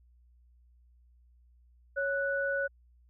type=tone pair together; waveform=sine; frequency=554.4 / 1480.1 Hz; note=C#5 / F#6; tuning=0 / 0 cents; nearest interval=octave + perfect fourth; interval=1700 cents; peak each=-31 / -31 dBFS; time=1.96-2.68 s; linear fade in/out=20 ms; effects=added 60 Hz sine -59 dBFS peak until 3.09 s